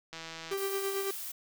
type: click train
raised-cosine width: 0.2 ms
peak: -25 dBFS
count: 67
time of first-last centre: 0.13-0.535 s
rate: 163 Hz
type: tone with tremolo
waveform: 45% pulse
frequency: 392 Hz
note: G4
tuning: in tune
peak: -30 dBFS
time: 0.51-1.11 s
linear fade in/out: 5 ms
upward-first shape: sine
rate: 9 Hz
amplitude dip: 45%
type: noise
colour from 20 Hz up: blue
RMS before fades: -40 dBFS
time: 0.57-1.32 s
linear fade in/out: 10 ms
effects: none